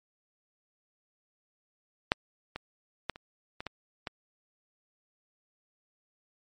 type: clicks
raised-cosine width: 0.3 ms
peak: -6 / -20 / -14 / -28 / -21 / -20 / -19 dBFS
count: 7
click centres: 2.119 / 2.56 / 3.097 / 3.159 / 3.605 / 3.667 / 4.072 s
effects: MP3 48 kbps